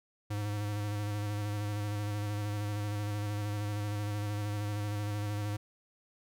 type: tone with vibrato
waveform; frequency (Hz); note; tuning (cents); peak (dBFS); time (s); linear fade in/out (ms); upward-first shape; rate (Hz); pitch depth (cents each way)
square; 103.8; G#2; 0; -33; 0.3-5.57; 10; square; 13; 22
effects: none